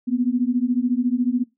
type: beating tone pair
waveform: sine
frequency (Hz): 239.7 / 253.7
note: A#3 / B3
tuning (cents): +48 / +47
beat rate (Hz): 14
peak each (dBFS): -21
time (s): 0.07-1.44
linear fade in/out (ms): 20
effects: noise-tail reverb RT60 0.2 s tail -19 dB re dry